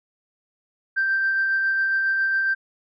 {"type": "tone with tremolo", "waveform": "sine", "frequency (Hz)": 1568, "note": "G6", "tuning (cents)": 0, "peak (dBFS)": -17, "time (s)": [0.96, 2.55], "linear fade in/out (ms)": 20, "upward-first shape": "sine", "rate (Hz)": 7.3, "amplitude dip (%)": 25, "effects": ["tanh soft clip ceiling -14 dBFS"]}